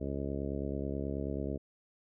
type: harmonic tone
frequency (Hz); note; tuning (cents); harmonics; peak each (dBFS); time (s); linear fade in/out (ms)
69.3; C#2; 0; 1 / 2 / 3 / 4 / 5 / 6 / 7 / 8 / 9; -39 / -41 / -41 / -40 / -43 / -42 / -46 / -47 / -46; 0-1.58; 20
effects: none